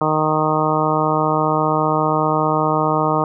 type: harmonic tone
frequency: 154.9 Hz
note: D#3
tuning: 7 cents flat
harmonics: 1 / 2 / 3 / 4 / 5 / 6 / 7 / 8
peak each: -23 / -23 / -23 / -23 / -23 / -23 / -23 / -23 dBFS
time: 0.01-3.24 s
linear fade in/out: 2 ms
effects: none